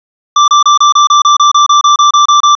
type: tone bursts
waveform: square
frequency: 1174.7 Hz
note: D6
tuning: in tune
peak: -4 dBFS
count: 15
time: 0.36-2.552 s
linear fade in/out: 5 ms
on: 120 ms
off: 28 ms
effects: resampled to 16000 Hz + 7-bit